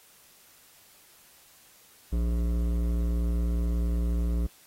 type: tone with hard clipping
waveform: sine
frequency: 58.27 Hz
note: A#1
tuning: in tune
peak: -26 dBFS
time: 2.12-4.47 s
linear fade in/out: 10 ms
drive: 13 dB
effects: white hiss -57 dBFS RMS until 4.66 s + AAC 48 kbps